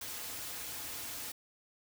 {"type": "noise with comb filter", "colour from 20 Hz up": "white", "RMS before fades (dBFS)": -42, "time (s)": [0.01, 1.32], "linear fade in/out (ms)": 5, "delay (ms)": 5.2, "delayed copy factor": -0.6, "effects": []}